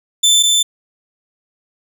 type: tone pair in turn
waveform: 25% pulse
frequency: 3534 / 3534 Hz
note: A7 / A7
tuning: +7 / +7 cents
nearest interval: unison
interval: 0 cents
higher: neither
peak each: -5 / -7 dBFS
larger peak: first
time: 0.23-0.43 / 0.43-0.63 s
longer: neither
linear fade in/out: 10 ms
effects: none